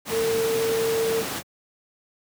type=tone in noise; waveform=sine; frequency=451.9 Hz; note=A4; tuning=46 cents sharp; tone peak=-21 dBFS; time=0.1-1.24 s; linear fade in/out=50 ms; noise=pink; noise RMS=-29 dBFS; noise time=0.05-1.43 s; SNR=+5 dB; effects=high-pass 150 Hz 12 dB/octave